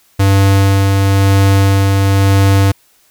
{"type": "tone with tremolo", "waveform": "square", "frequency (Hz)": 98, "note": "G2", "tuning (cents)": 0, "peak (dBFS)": -7, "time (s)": [0.19, 2.72], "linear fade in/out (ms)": 10, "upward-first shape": "sine", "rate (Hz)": 0.99, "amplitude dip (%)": 25, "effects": ["white hiss -52 dBFS RMS until 3.1 s"]}